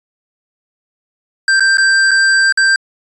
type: tone with dropouts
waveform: square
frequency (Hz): 1574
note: G6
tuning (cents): +7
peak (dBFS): -9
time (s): 1.48-2.76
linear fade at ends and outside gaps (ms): 2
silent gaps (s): 1.597-1.605 / 1.772-1.782 / 2.11-2.114 / 2.524-2.574
effects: resampled to 22050 Hz